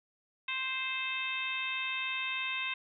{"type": "harmonic tone", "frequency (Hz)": 523.3, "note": "C5", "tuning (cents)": 0, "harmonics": [2, 3, 4, 5, 6, 7], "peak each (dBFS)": [-42, -44, -39, -35, -44, -41], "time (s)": [0.48, 2.74], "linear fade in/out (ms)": 5, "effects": []}